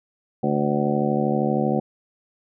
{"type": "harmonic tone with a mistuned harmonic", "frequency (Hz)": 72.8, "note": "D2", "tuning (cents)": -15, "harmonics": [2, 3, 4, 5, 6, 7, 8, 9, 10], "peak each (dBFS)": [-27, -23, -29, -27, -37, -27, -30, -39, -28], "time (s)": [0.43, 1.8], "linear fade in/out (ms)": 5, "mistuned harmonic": 10, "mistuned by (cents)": 57, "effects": []}